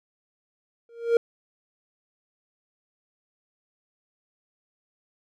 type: tone with exponential growth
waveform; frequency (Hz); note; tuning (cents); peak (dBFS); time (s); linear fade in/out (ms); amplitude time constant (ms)
triangle; 466.2; A#4; 0; -11; 0.89-1.17; 2; 60
effects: none